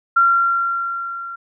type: tone with level ramp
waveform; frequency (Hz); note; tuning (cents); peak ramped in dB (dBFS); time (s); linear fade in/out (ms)
sine; 1374; F6; -29; -9 to -28; 0.16-1.36; 10
effects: none